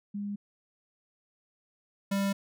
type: tone pair in turn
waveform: sine / square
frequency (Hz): 203.5 / 197.59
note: G#3 / G3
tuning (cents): -35 / +14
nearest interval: minor second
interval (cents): 51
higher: first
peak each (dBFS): -32 / -27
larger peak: second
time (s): 0.14-0.36 / 2.11-2.33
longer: neither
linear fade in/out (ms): 10
effects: none